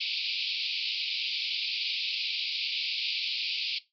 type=band-pass noise; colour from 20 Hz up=white; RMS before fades=-32 dBFS; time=0-3.79 s; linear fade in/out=10 ms; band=2300 to 4900 Hz; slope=96 dB/octave; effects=noise-tail reverb RT60 0.2 s tail -17 dB re dry